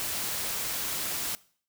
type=noise; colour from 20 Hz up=white; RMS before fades=-32 dBFS; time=0-1.35 s; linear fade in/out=0 ms; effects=noise-tail reverb RT60 0.5 s tail -21 dB re dry